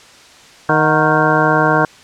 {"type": "harmonic tone with a mistuned harmonic", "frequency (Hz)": 155.56, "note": "D#3", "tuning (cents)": 0, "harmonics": [1, 2, 3, 4, 5, 6, 7, 9, 10], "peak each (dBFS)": [-19, -19, -19, -19, -19, -19, -19, -19, -19], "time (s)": [0.69, 1.85], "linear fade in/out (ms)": 2, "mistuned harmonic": 5, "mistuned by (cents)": -79, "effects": ["white hiss -42 dBFS RMS until 2.03 s", "low-pass 6000 Hz 12 dB/octave"]}